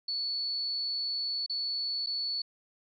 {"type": "tone with dropouts", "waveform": "sine", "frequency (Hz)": 4435, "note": "C#8", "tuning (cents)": 0, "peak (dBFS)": -30, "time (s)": [0.08, 2.42], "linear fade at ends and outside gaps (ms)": 5, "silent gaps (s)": [[1.463, 1.496], [2.062, 2.069]], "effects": []}